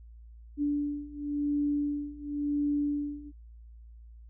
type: beating tone pair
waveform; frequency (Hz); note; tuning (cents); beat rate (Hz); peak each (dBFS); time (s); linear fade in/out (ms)
sine; 290 / 290.94; D4 / D4; -22 / -16; 0.94; -32 / -30; 0.57-3.32; 50
effects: added 57 Hz sine -47 dBFS peak until 4.29 s